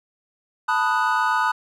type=chord; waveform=triangle; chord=B dominant seventh; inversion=third; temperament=equal; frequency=880 / 987.8 / 1244.5 / 1480 Hz; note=A5 / B5 / D#6 / F#6; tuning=0 / 0 / 0 / 0 cents; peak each=-22 dBFS; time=0.68-1.52 s; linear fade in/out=10 ms; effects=none